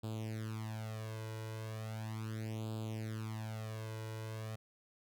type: tone with flanger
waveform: sawtooth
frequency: 110 Hz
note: A2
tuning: in tune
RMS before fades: -42 dBFS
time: 0.03-4.56 s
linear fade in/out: 10 ms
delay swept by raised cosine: 0.25 to 2.05 ms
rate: 0.37 Hz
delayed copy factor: +0.85
effects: none